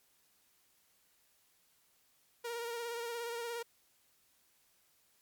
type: tone with vibrato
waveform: sawtooth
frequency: 469.4 Hz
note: A#4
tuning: 12 cents sharp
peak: -34 dBFS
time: 2.44-3.63 s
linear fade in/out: 10 ms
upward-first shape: sine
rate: 17 Hz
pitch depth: 33 cents each way
effects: white hiss -71 dBFS RMS until 5.21 s + MP3 96 kbps